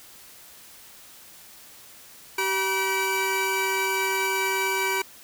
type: tone cluster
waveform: 45% pulse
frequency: 384.7 / 963 / 1529 / 2313 Hz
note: G4 / B5 / G6 / D7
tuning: -33 / -44 / -44 / -27 cents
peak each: -29 / -28 / -32 / -27 dBFS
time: 2.38-5.02 s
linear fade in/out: 5 ms
effects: white hiss -48 dBFS RMS until 5.23 s